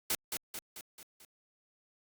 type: noise with echo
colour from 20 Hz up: white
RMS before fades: -31 dBFS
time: 0.1-0.15 s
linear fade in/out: 2 ms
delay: 220 ms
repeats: 5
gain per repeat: -5 dB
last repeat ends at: 1.25 s
effects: Opus 48 kbps